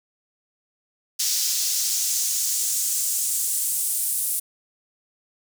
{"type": "noise with high-pass filter sweep", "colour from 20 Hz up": "pink", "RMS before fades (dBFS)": -24, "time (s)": [1.19, 4.4], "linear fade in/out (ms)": 10, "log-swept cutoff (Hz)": [5200, 9800], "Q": 1.8, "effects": []}